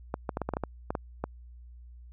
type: clicks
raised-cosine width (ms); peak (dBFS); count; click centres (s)
1; -16; 11; 0.141 / 0.292 / 0.371 / 0.417 / 0.49 / 0.537 / 0.569 / 0.637 / 0.905 / 0.952 / 1.24
effects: added 60 Hz sine -46 dBFS peak until 2.12 s